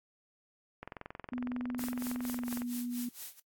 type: click train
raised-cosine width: 0.5 ms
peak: -27 dBFS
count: 40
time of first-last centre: 0.83-2.619 s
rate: 21.8 Hz
type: tone with pitch glide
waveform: sine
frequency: 246.9 to 242.8 Hz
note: B3 to B3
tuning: 0 to -29 cents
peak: -34 dBFS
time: 1.32-3.09 s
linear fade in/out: 5 ms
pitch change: -29 cents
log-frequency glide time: 2.24-2.46 s
type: noise with tremolo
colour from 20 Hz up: blue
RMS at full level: -42 dBFS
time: 1.78-3.4 s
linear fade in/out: 5 ms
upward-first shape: sine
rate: 4.3 Hz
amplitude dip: 90%
effects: noise-tail reverb RT60 0.1 s tail -25 dB re dry + AAC 64 kbps